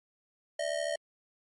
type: ring-modulated tone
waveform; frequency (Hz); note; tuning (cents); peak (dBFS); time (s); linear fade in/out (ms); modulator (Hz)
square; 622; D#5; -1; -28; 0.59-0.96; 5; 36.6
effects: MP3 48 kbps